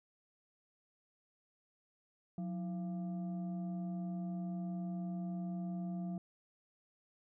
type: tone with frequency modulation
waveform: sine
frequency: 180.5 Hz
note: F#3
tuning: 43 cents flat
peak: -37 dBFS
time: 2.38-6.18 s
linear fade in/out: 2 ms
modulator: 505 Hz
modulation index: 0.42
effects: none